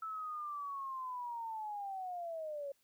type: linear sweep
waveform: sine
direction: down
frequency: 1318.5 to 549 Hz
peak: -39 dBFS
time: 0.02-2.72 s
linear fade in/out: 5 ms
effects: white hiss -75 dBFS RMS until 2.83 s